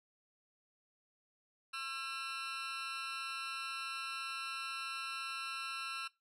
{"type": "tone with amplitude modulation", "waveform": "20% pulse", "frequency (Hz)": 1347, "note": "E6", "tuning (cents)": 37, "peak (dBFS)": -31, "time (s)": [1.73, 6.08], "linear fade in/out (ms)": 10, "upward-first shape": "sine", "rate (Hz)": 277, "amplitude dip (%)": 80, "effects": ["noise-tail reverb RT60 0.2 s tail -20 dB re dry", "low-pass 9000 Hz 12 dB/octave"]}